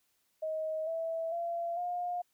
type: tone with pitch steps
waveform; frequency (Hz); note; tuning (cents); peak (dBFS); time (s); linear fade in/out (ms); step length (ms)
sine; 630 / 655.6 / 682.3 / 710; D#5 / E5 / F5 / F5; +21 / -10 / -41 / +28; -32; 0.42-2.22; 10; 450
effects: white hiss -75 dBFS RMS until 2.33 s